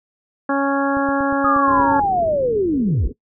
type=harmonic tone; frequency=277.2 Hz; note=C#4; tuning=in tune; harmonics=1 / 2 / 3 / 4 / 5 / 6; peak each=-19 / -22 / -24 / -25 / -26 / -27 dBFS; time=0.49-2 s; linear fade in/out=5 ms
type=click train; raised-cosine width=3 ms; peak=-20 dBFS; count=10; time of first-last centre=0.97-2.038 s; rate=8.43 Hz
type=linear sweep; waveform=sine; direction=down; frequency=1259 to 41.2 Hz; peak=-15 dBFS; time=1.44-3.08 s; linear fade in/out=10 ms
type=low-pass noise; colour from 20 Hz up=white; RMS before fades=-32 dBFS; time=1.67-3.13 s; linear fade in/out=10 ms; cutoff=470 Hz; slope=96 dB/octave
effects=noise-tail reverb RT60 0.1 s tail -19 dB re dry